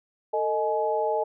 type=tone cluster; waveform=sine; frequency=446.8 / 622 / 845 Hz; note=A4 / D#5 / G#5; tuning=+27 / -1 / +30 cents; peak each=-27 dBFS; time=0.33-1.24 s; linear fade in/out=10 ms; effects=none